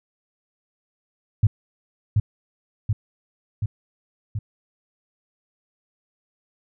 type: tone with echo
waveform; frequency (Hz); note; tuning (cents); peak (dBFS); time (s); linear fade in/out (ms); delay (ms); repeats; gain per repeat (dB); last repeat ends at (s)
sine; 105.5; G#2; +28; -11; 1.43-1.47; 5; 730; 4; -3; 4.39
effects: none